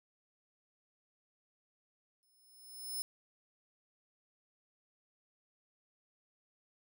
5% pulse tone with exponential growth, 5230 Hz, E8, 15 cents flat, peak -29 dBFS, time 2.23-3.02 s, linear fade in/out 0 ms, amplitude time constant 170 ms, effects none

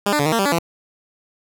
10% pulse tone with pitch steps, 202.6 / 298.6 / 143.4 / 156.3 / 229.2 / 195.7 / 285.9 / 168.4 Hz, G#3 / D4 / D3 / D#3 / A#3 / G3 / D4 / E3, -43 / +29 / -41 / +8 / -29 / -3 / -46 / +37 cents, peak -8 dBFS, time 0.06-0.588 s, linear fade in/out 5 ms, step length 66 ms, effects none

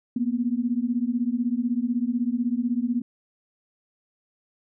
sine beating tone pair, 233.1 / 249.1 Hz, A#3 / B3, 0 / +15 cents, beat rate 16 Hz, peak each -25 dBFS, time 0.16-3.02 s, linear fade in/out 5 ms, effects none

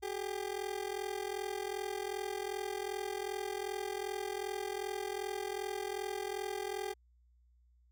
30% pulse ring-modulated tone, 400 Hz, G4, 35 cents sharp, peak -31 dBFS, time 0.02-6.94 s, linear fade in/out 20 ms, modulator 21.3 Hz, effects added 60 Hz sine -64 dBFS peak until 7.91 s

